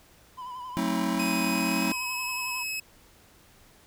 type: tone with vibrato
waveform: triangle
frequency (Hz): 1001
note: B5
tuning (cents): +23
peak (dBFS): -34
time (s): 0.37-2.64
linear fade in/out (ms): 20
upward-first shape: sine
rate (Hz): 11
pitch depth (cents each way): 50
type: chord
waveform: square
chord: F# diminished seventh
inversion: none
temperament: just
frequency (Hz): 185 / 222 / 266.4 / 319.7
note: F#3 / A3 / C4 / Eb4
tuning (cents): 0 / +16 / +31 / +47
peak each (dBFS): -32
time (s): 0.77-1.92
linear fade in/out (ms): 0
type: tone with pitch glide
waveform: sawtooth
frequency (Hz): 2504 to 2573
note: D#7 to E7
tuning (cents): +10 to -43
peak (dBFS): -27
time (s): 1.19-2.8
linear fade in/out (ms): 5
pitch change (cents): +47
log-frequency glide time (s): 1.52-2.19
effects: pink hiss -57 dBFS RMS until 3.86 s